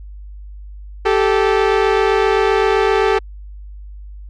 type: tone pair together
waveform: sawtooth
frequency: 389.7 / 437.4 Hz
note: G4 / A4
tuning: -10 / -10 cents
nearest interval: major second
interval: 200 cents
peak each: -11 dBFS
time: 1.05-3.19 s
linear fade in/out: 10 ms
effects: added 50 Hz sine -31 dBFS peak until 4.29 s + low-pass 3000 Hz 12 dB/octave